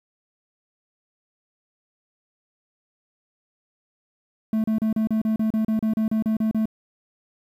triangle tone bursts, 219.3 Hz, A3, 6 cents flat, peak -17 dBFS, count 15, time 4.53-6.656 s, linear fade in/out 2 ms, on 110 ms, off 34 ms, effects 9-bit

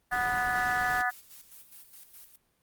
pink noise, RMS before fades -41 dBFS, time 0.11-1.03 s, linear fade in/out 20 ms
harmonic tone, 246.5 Hz, B3, 3 cents flat, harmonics 3 / 4 / 5 / 6 / 7 / 8, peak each -30 / -42 / -34 / -33 / -30 / -39 dBFS, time 0.11-1.11 s, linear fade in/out 20 ms
blue noise with tremolo, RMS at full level -49 dBFS, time 0.89-2.36 s, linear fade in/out 5 ms, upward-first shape square, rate 4.8 Hz, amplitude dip 60%
effects pink hiss -72 dBFS RMS until 2.62 s + Opus 32 kbps

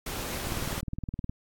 pink noise, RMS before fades -35 dBFS, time 0.06-0.81 s, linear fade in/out 5 ms
click train, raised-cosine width 5 ms, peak -21 dBFS, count 17, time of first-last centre 0.47-1.295 s, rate 19.4 Hz
effects AAC 64 kbps

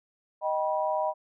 sine chord, Eb augmented, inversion none, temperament just, 622.3 / 777.8 / 972.3 Hz, Eb5 / G5 / B5, 0 / -14 / -27 cents, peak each -28 / -31 / -30 dBFS, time 0.41-1.14 s, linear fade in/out 50 ms, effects none

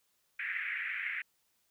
pink band-pass noise, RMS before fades -37 dBFS, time 0.39-1.22 s, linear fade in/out 5 ms, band 1700 to 2300 Hz, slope 48 dB/octave, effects white hiss -75 dBFS RMS until 1.7 s

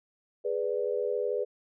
sine chord, G# diminished, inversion none, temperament equal, 415.3 / 493.9 / 587.3 Hz, G#4 / B4 / D5, 0 / 0 / 0 cents, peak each -31 / -30 / -35 dBFS, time 0.44-1.45 s, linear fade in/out 20 ms, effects none

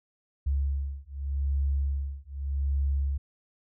sine beating tone pair, 69 / 69.84 Hz, C#2 / C#2, -7 / +14 cents, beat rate 0.84 Hz, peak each -29 dBFS, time 0.46-3.18 s, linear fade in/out 10 ms, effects none

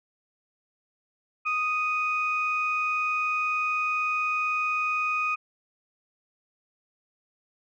sine tone pair together, 1244.5 / 2489 Hz, D#6 / D#7, 0 / 0 cents, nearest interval octave, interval 1200 cents, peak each -26 dBFS, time 1.45-5.36 s, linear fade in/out 20 ms, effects tanh soft clip ceiling -17 dBFS

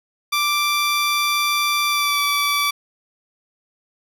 15% pulse tone with pitch glide, 1174.7 to 1154.5 Hz, D6 to D6, 0 to -30 cents, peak -11 dBFS, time 0.32-2.71 s, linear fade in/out 10 ms, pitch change -30 cents, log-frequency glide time 1.89-2.19 s, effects none

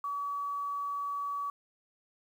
sine tone with quantisation, 1139 Hz, C#6, 47 cents sharp, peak -32 dBFS, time 0.04-1.5 s, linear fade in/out 2 ms, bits 10, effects none

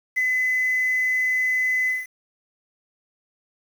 sine tone with ADSR envelope, 2019 Hz, B6, 38 cents sharp, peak -16 dBFS, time 0.16-2.07 s, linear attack 19 ms, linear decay 25 ms, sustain -2 dB, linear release 190 ms, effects tanh soft clip ceiling -15 dBFS + 7-bit

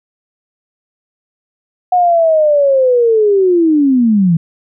sine linear sweep, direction down, 731 to 158.4 Hz, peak -7 dBFS, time 1.92-4.37 s, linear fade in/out 5 ms, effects none

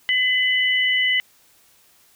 sine tone pair together, 2019 / 2980 Hz, B6 / F#7, +38 / +12 cents, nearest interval perfect fifth, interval 674 cents, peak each -18 / -21 dBFS, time 0.09-1.2 s, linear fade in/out 0 ms, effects white hiss -56 dBFS RMS until 2.15 s

